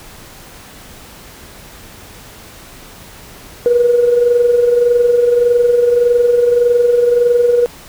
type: tone with amplitude modulation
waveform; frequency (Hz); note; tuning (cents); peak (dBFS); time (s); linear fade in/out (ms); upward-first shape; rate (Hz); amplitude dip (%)
sine; 481.7; B4; -43; -5; 3.66-7.66; 0; sine; 21.7; 55
effects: tanh soft clip ceiling -2 dBFS + pink hiss -37 dBFS RMS until 7.88 s